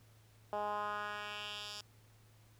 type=tone with band-pass filter sweep; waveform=10% pulse; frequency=207.7 Hz; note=G#3; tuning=in tune; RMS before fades=-41 dBFS; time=0.53-1.81 s; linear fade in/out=0 ms; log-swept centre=710 to 5000 Hz; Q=2.1; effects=added 109 Hz sine -62 dBFS peak until 2.59 s + pink hiss -68 dBFS RMS until 2.59 s